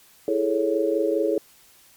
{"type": "chord", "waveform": "sine", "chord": "A major seventh", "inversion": "second", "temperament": "equal", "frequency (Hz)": [329.6, 415.3, 440, 554.4], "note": ["E4", "G#4", "A4", "C#5"], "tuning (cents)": [0, 0, 0, 0], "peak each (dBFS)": -25, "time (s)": [0.28, 1.38], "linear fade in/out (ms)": 2, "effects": ["white hiss -54 dBFS RMS until 1.96 s", "MP3 96 kbps"]}